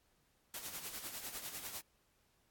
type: noise with tremolo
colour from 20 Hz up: white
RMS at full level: -43 dBFS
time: 0.54-1.81 s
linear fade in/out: 2 ms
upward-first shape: sine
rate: 10 Hz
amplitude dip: 60%
effects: pink hiss -75 dBFS RMS until 2.5 s + AAC 64 kbps